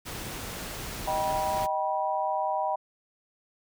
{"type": "noise", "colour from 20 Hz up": "pink", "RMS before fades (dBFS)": -37, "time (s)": [0.05, 1.67], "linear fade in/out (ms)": 20}
{"type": "chord", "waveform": "sine", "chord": "Eb augmented", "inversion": "none", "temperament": "just", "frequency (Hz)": [622.3, 777.8, 972.3], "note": ["Eb5", "G5", "B5"], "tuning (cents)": [0, -14, -27], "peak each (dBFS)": [-31, -29, -30], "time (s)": [1.07, 2.76], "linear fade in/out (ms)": 10}
{"effects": []}